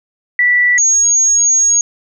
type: tone pair in turn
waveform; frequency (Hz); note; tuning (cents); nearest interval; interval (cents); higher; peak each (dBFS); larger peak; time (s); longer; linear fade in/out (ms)
sine; 1962 / 6599; B6 / G#8; -12 / -12; octave + major sixth; 2100; second; -8; neither; 0.39-0.78 / 0.78-1.81; second; 2
effects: none